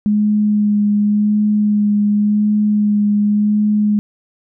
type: tone with vibrato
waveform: sine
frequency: 208.5 Hz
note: G#3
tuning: 7 cents sharp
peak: -11 dBFS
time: 0.06-3.99 s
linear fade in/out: 0 ms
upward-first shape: sine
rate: 0.9 Hz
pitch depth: 15 cents each way
effects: none